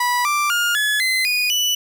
30% pulse tone with pitch steps, 979 / 1177.8 / 1416.9 / 1704.5 / 2051 / 2467 / 2968 Hz, B5 / D6 / F6 / G#6 / C7 / D#7 / F#7, -15 / +5 / +25 / +45 / -35 / -15 / +5 cents, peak -14 dBFS, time 0-1.75 s, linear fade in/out 5 ms, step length 250 ms, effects none

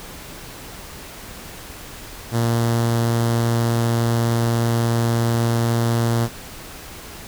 sawtooth tone with notch filter, 116.54 Hz, A#2, in tune, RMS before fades -19 dBFS, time 2.31-6.29 s, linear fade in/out 50 ms, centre 2400 Hz, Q 1.6, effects pink hiss -37 dBFS RMS until 7.27 s

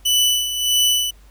sawtooth tone with tremolo, 2979 Hz, F#7, 11 cents sharp, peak -10 dBFS, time 0.05-1.11 s, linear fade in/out 10 ms, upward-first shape sine, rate 1.6 Hz, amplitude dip 65%, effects added 50 Hz sine -44 dBFS peak until 1.3 s + pink hiss -55 dBFS RMS until 1.3 s

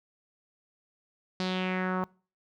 sawtooth tone with low-pass filter sweep, 185 Hz, F#3, in tune, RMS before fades -30 dBFS, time 1.4-2.04 s, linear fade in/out 0 ms, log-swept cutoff 4700 to 1100 Hz, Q 3.2, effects noise-tail reverb RT60 0.4 s tail -25 dB re dry

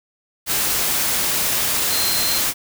sine tone in noise, 4148 Hz, C8, 16 cents flat, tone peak -23 dBFS, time 1.89-2.42 s, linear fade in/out 50 ms, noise white, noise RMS -20 dBFS, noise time 0.46-2.54 s, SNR -6 dB, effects none

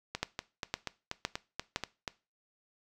two click trains, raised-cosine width 0.2 ms, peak -13 / -17 dBFS, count 4 / 9, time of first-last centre 0.23-1.761 / 0.15-2.078 s, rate 1.96 / 4.15 Hz, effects noise-tail reverb RT60 0.3 s tail -19 dB re dry

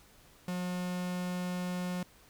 45% pulse tone, 180 Hz, F#3, 47 cents flat, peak -33 dBFS, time 0.48-2.03 s, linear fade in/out 2 ms, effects pink hiss -60 dBFS RMS until 2.29 s

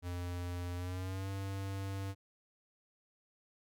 square tone with pitch glide, 88.4 to 97.52 Hz, F2 to G2, +22 to -8 cents, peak -38 dBFS, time 0.02-2.15 s, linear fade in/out 50 ms, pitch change +170 cents, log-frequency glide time 0.76-1.29 s, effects none

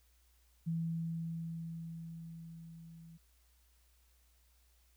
sine tone with level ramp, 165 Hz, E3, 2 cents sharp, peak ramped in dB -32 to -52 dBFS, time 0.66-3.18 s, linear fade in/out 20 ms, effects added 60 Hz sine -67 dBFS peak until 4.96 s + white hiss -73 dBFS RMS until 4.96 s

